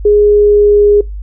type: tone with pitch glide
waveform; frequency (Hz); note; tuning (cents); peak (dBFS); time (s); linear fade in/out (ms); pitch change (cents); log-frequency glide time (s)
sine; 415.3 to 412.2; G#4 to G#4; 0 to -13; -4; 0.05-1.01; 5; -13; 0.2-0.86
effects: noise-tail reverb RT60 0.2 s tail -24 dB re dry + added 50 Hz sine -20 dBFS peak until 1.22 s